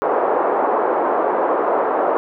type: band-pass noise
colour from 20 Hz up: pink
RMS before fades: -18 dBFS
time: 0.02-2.17 s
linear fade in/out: 0 ms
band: 390 to 1100 Hz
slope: 24 dB/octave
effects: none